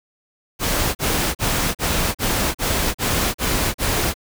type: noise bursts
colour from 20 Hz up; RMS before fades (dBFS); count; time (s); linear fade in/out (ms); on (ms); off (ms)
pink; -20; 9; 0.59-4.142; 50; 360; 39
effects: none